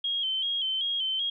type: tone with vibrato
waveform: sine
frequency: 3176 Hz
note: G7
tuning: 22 cents sharp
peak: -26 dBFS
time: 0.04-1.3 s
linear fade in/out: 5 ms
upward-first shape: square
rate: 2.6 Hz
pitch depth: 51 cents each way
effects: none